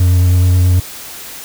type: tone with vibrato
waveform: triangle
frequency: 89.9 Hz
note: F#2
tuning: 49 cents flat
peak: -5 dBFS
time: 0-0.8 s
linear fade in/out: 5 ms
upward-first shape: sine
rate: 9.3 Hz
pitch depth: 17 cents each way
effects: white hiss -30 dBFS RMS until 1.44 s